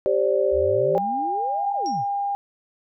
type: chord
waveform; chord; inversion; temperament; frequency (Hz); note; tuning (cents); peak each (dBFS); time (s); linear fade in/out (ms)
sine; G suspended fourth; none; equal with one note detuned; 392 / 530.6 / 587.3; G4 / C5 / D5; 0 / +24 / 0; -22; 0.06-0.98; 0
type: exponential two-way sweep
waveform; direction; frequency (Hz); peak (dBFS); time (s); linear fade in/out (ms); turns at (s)
sine; up then down; 65.41 to 870 to 99; -30; 0.51-2.05; 50; 1.72
type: tone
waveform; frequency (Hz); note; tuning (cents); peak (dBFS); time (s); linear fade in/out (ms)
sine; 804; G5; +44; -22; 0.95-2.35; 0
type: tone with exponential decay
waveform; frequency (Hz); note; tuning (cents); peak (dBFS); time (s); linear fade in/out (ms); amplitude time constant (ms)
sine; 5588; F8; 0; -31; 1.86-2.08; 0; 47
effects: none